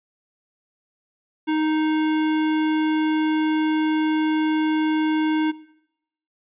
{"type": "tone", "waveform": "square", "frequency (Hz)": 311.1, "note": "D#4", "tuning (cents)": 0, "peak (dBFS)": -20, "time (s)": [1.47, 5.52], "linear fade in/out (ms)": 20, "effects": ["noise-tail reverb RT60 0.8 s tail -19 dB re dry", "resampled to 8000 Hz"]}